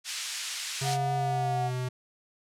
white band-pass noise, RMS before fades -35 dBFS, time 0.04-0.98 s, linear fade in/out 50 ms, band 1900 to 7100 Hz, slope 12 dB/octave
square tone with pitch glide, 135 to 126.69 Hz, C#3 to B2, -45 to +45 cents, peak -30 dBFS, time 0.81-1.89 s, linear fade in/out 10 ms, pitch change -110 cents, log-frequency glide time 1.14-1.73 s
sine tone with vibrato, 724 Hz, F#5, 38 cents flat, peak -28 dBFS, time 0.83-1.71 s, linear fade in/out 50 ms, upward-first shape square, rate 4.1 Hz, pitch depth 11 cents each way
effects low-pass 11000 Hz 12 dB/octave

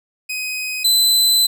sawtooth tone pair in turn, 2512 / 4028 Hz, D#7 / B7, +16 / +33 cents, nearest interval minor sixth, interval 817 cents, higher second, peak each -19 / -9 dBFS, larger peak second, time 0.29-0.84 / 0.84-1.47 s, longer second, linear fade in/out 10 ms, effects none

